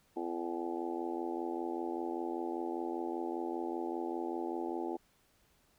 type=harmonic tone with a mistuned harmonic; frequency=85.1 Hz; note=F2; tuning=44 cents flat; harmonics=3 / 4 / 5 / 6 / 7 / 8 / 9 / 10; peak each=-44 / -37 / -44 / -48 / -49 / -52 / -44 / -45 dBFS; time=0.16-4.97 s; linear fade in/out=10 ms; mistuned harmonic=8; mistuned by=+54 cents; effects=pink hiss -70 dBFS RMS until 5.78 s